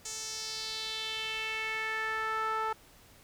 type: tone with band-pass filter sweep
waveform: sawtooth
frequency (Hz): 440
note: A4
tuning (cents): 0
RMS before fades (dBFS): -35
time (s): 0.05-2.73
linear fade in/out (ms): 5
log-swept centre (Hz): 6800 to 1100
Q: 3.1
effects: pink hiss -58 dBFS RMS until 3.23 s